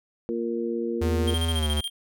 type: harmonic tone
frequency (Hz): 116.54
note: A#2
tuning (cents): 0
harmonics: 2 / 3 / 4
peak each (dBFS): -30 / -29 / -30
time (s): 0.29-1.34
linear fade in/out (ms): 0
type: tone with pitch glide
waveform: square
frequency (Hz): 82.41 to 74.7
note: E2 to D2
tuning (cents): 0 to +30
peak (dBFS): -24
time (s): 1.01-1.81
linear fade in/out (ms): 10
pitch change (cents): -170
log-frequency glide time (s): 1.51-1.69
type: tone with tremolo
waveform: square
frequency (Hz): 3197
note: G7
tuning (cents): +33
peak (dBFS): -28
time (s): 1.27-1.9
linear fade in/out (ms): 10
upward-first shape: square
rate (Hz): 14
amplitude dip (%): 75
effects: none